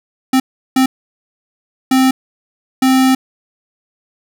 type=tone bursts at uneven times; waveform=square; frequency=261.6 Hz; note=C4; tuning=in tune; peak=-9 dBFS; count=4; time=0.33-0.4 / 0.76-0.86 / 1.91-2.11 / 2.82-3.15 s; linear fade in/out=5 ms; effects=none